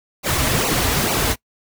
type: noise with flanger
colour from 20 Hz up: pink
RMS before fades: -19 dBFS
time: 0.23-1.36 s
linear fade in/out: 50 ms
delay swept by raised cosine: 0.57 to 5.67 ms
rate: 2.3 Hz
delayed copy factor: -0.75
effects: noise-tail reverb RT60 0.1 s tail -23 dB re dry